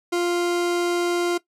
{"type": "tone", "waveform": "40% pulse", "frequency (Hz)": 349.2, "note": "F4", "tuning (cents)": 0, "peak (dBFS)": -19, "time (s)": [0.12, 1.38], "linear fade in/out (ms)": 10, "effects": ["noise-tail reverb RT60 0.1 s tail -18 dB re dry", "low-pass 11000 Hz 12 dB/octave"]}